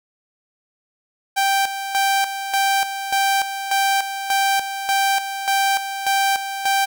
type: tone with tremolo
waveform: sawtooth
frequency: 784 Hz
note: G5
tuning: in tune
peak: -12 dBFS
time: 1.36-6.86 s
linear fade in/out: 20 ms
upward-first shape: square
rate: 1.7 Hz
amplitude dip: 65%
effects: none

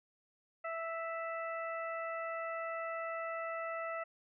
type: harmonic tone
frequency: 659.3 Hz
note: E5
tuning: in tune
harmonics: 1 / 2 / 3 / 4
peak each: -40 / -41 / -45 / -51 dBFS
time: 0.64-4.04 s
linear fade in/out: 10 ms
effects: none

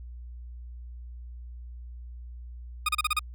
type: tone bursts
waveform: 20% pulse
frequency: 1234 Hz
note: D#6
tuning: 15 cents flat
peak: -18 dBFS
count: 6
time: 2.86-3.193 s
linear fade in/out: 5 ms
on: 28 ms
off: 33 ms
effects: added 60 Hz sine -39 dBFS peak until 3.34 s

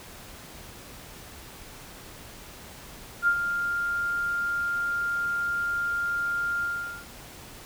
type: tone with ADSR envelope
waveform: sine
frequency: 1400 Hz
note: F6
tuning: 4 cents sharp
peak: -17 dBFS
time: 3.22-7.06 s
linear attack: 53 ms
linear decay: 75 ms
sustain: -8 dB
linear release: 440 ms
effects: pink hiss -45 dBFS RMS until 7.65 s

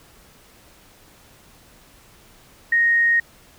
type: tone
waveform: sine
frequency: 1864.7 Hz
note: A#6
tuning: in tune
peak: -14 dBFS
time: 2.72-3.2 s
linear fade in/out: 5 ms
effects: pink hiss -51 dBFS RMS until 3.58 s

